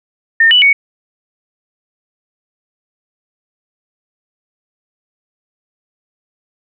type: tone with pitch steps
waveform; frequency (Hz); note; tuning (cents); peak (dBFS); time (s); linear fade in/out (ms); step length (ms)
sine; 1817 / 2964 / 2231; A#6 / F#7 / C#7; -45 / +2 / +11; -5; 0.4-0.73; 5; 110
effects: none